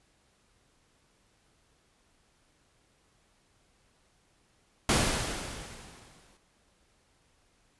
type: noise with exponential decay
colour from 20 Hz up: pink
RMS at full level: -23 dBFS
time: 4.89-6.37 s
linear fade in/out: 2 ms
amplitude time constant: 320 ms
effects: pink hiss -68 dBFS RMS until 7.79 s + resampled to 24000 Hz